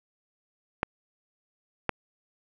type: clicks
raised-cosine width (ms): 0.5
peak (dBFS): -9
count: 2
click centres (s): 0.831 / 1.893
effects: none